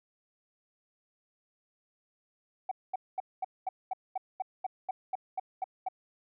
sine tone bursts, 756 Hz, F#5, 37 cents sharp, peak -28 dBFS, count 14, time 2.69-5.886 s, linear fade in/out 5 ms, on 24 ms, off 220 ms, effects tanh soft clip ceiling -26 dBFS

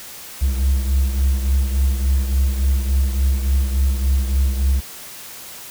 triangle beating tone pair, 66.1 / 69.6 Hz, C2 / C#2, +18 / +8 cents, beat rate 3.5 Hz, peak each -13 / -20 dBFS, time 0.41-4.81 s, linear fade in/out 20 ms, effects tanh soft clip ceiling -6 dBFS + white hiss -36 dBFS RMS until 5.7 s

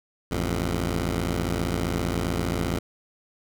10% pulse tone pair together, 55.18 / 87.31 Hz, A1 / F2, +6 / 0 cents, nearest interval minor sixth, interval 794 cents, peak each -19 dBFS, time 0.31-2.79 s, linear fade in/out 5 ms, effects none

